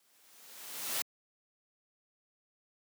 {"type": "noise with exponential growth", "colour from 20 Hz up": "white", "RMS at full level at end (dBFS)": -32, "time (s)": [0, 1.02], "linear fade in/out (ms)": 2, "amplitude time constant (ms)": 220, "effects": ["high-pass 200 Hz 12 dB/octave"]}